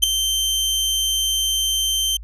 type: tone with ADSR envelope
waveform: sawtooth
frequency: 3120 Hz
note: G7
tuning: 9 cents flat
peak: -4 dBFS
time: 0.02-2.17 s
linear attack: 17 ms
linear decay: 3 ms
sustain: -11 dB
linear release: 5 ms
effects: added 53 Hz sine -33 dBFS peak until 2.23 s + resampled to 32000 Hz